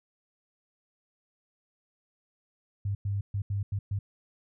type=tone bursts at uneven times; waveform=sine; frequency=100 Hz; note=G2; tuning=35 cents sharp; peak=-27 dBFS; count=6; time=2.85-2.95 / 3.05-3.21 / 3.34-3.42 / 3.5-3.63 / 3.72-3.79 / 3.91-3.99 s; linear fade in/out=5 ms; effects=none